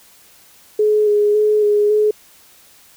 sine tone with vibrato, 420 Hz, G#4, 19 cents sharp, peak -11 dBFS, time 0.79-2.11 s, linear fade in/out 5 ms, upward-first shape square, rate 1.8 Hz, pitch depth 18 cents each way, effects white hiss -48 dBFS RMS until 2.96 s

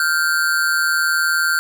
square ring-modulated tone, 1480 Hz, F#6, in tune, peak -13 dBFS, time 0-1.59 s, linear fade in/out 0 ms, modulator 79.8 Hz, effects none

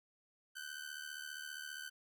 sawtooth ring-modulated tone, 1524 Hz, G6, 49 cents flat, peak -38 dBFS, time 0.55-1.9 s, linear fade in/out 20 ms, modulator 37.5 Hz, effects none

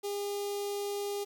sawtooth tone with notch filter, 405.5 Hz, G#4, 41 cents flat, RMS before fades -35 dBFS, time 0.03-1.25 s, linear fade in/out 20 ms, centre 1600 Hz, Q 0.58, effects 10-bit

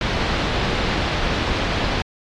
pink low-pass noise, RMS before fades -22 dBFS, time 0.01-2.02 s, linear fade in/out 2 ms, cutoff 4400 Hz, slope 24 dB/octave, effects AAC 48 kbps

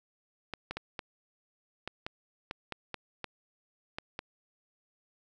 clicks, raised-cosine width 0.3 ms, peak -20 dBFS, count 12, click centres 0.537 / 0.71 / 0.77 / 0.992 / 1.876 / 2.065 / 2.511 / 2.723 / 2.943 / 3.243 / 3.985 / 4.191 s, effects none

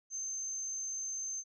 sine tone, 6272 Hz, G8, in tune, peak -36 dBFS, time 0.1-1.44 s, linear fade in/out 50 ms, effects none

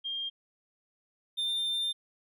sine / triangle tone pair in turn, 3207 / 3598 Hz, G7 / A7, +39 / +38 cents, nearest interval major second, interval 199 cents, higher second, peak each -32 / -27 dBFS, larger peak second, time 0.04-0.3 / 1.37-1.93 s, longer second, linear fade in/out 20 ms, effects none

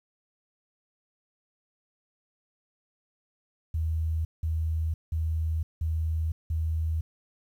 sine tone bursts, 80.1 Hz, E2, 49 cents flat, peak -25 dBFS, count 5, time 3.74-7.01 s, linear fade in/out 5 ms, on 510 ms, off 180 ms, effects 10-bit

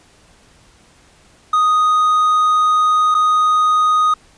triangle tone with dropouts, 1244.5 Hz, D#6, in tune, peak -9 dBFS, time 1.53-4.14 s, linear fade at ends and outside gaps 5 ms, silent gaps 3.144-3.148 s, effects pink hiss -50 dBFS RMS until 4.37 s + resampled to 22050 Hz

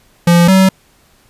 square tone pair in turn, 172.2 / 189.99 Hz, F3 / F#3, -24 / +46 cents, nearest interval major second, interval 170 cents, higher second, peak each -6 dBFS, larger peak neither, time 0.27-0.48 / 0.48-0.69 s, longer neither, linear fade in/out 5 ms, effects pink hiss -51 dBFS RMS until 1.29 s + resampled to 32000 Hz

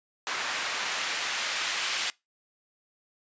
white noise with band-pass filter sweep, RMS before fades -31 dBFS, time 0.27-2.1 s, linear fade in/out 0 ms, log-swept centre 1400 to 2400 Hz, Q 0.75, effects noise-tail reverb RT60 0.2 s tail -23 dB re dry + resampled to 16000 Hz

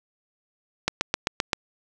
click train, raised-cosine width 0.2 ms, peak -4 dBFS, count 6, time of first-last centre 0.88-1.532 s, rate 7.67 Hz, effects none

